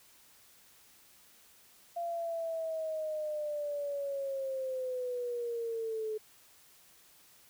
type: linear sweep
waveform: sine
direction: down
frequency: 690 to 429.1 Hz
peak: -33 dBFS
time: 1.96-6.18 s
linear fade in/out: 10 ms
effects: white hiss -61 dBFS RMS until 7.49 s